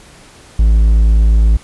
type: tone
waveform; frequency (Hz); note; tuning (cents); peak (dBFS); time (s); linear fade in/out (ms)
triangle; 54.4; A1; -19; -4; 0.59-1.57; 5
effects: pink hiss -41 dBFS RMS until 1.63 s + resampled to 24000 Hz